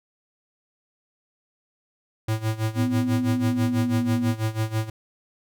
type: tone with tremolo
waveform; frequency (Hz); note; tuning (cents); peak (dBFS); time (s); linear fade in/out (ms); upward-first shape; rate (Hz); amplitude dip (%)
square; 110; A2; 0; -21; 2.28-4.9; 5; sine; 6.1; 85
type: tone with pitch glide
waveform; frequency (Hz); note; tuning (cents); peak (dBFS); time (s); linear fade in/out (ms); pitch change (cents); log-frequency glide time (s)
sine; 251.9 to 243; B3 to B3; +34 to -28; -22; 2.75-4.35; 50; -62; 3.35-4.04
effects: none